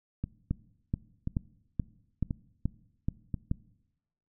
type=two click trains; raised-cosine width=5 ms; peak=-19 / -16 dBFS; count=4 / 8; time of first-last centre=0.24-3.342 / 0.51-3.514 s; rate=0.967 / 2.33 Hz; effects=noise-tail reverb RT60 0.9 s tail -21 dB re dry